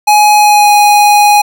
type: tone with pitch glide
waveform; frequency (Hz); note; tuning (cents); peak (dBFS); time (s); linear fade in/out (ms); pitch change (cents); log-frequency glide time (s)
square; 839 to 828.4; G#5 to G#5; +17 to -5; -4; 0.07-1.42; 10; -22; 0.37-0.7
effects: none

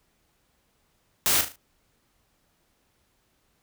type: noise with echo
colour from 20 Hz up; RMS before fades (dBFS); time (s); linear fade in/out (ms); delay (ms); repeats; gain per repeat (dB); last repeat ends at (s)
white; -22; 1.26-1.41; 0; 37; 4; -8; 1.558
effects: pink hiss -69 dBFS RMS until 3.62 s

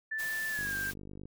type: tone with pitch glide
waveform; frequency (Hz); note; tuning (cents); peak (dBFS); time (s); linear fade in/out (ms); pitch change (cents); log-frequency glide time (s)
sine; 1760 to 1586.2; A6 to G6; 0 to +20; -32; 0.11-0.91; 10; -180; 0.5-0.76
type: noise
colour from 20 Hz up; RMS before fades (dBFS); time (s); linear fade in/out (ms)
white; -43; 0.18-0.94; 20
type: click train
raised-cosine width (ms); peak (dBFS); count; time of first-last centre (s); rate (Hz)
3; -33; 34; 0.59-1.255; 49.6
effects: none

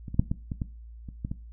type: clicks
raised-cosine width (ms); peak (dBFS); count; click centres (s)
5; -25 / -22 / -7 / -14 / -19 / -17 / -27 / -19 / -19; 9; 0.082 / 0.144 / 0.195 / 0.315 / 0.518 / 0.618 / 1.088 / 1.249 / 1.315
effects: noise-tail reverb RT60 0.3 s tail -17 dB re dry + added 57 Hz sine -42 dBFS peak until 1.52 s

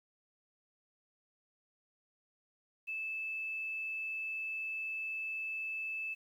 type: tone with quantisation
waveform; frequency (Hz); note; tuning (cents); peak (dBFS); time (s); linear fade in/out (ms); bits
sine; 2624; E7; -9; -36; 2.87-6.15; 20; 11
effects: none

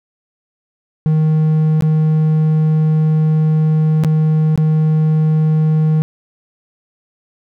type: tone with dropouts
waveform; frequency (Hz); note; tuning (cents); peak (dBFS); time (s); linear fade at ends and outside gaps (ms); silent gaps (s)
triangle; 156.1; D#3; +6; -8; 1.06-6.02; 0; 1.808-1.823 / 4.037-4.047 / 4.558-4.576
effects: none

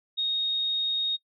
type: tone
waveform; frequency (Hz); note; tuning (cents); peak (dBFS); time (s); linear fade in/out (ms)
sine; 3729; A#7; 0; -24; 0.17-1.17; 20
effects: noise-tail reverb RT60 0.1 s tail -24 dB re dry

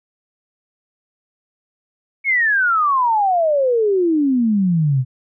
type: exponential sweep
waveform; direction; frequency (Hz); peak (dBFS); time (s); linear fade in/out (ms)
sine; down; 2236 to 123.6; -13; 2.24-5.05; 50
effects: none

